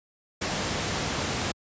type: noise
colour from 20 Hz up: pink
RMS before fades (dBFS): -28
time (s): 0.41-1.52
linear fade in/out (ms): 10
effects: high-pass 80 Hz 12 dB/octave + resampled to 16000 Hz